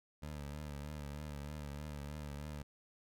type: tone with vibrato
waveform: 20% pulse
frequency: 73.42 Hz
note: D2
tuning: in tune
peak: -38 dBFS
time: 0.22-2.63 s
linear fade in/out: 10 ms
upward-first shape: triangle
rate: 3.2 Hz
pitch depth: 72 cents each way
effects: none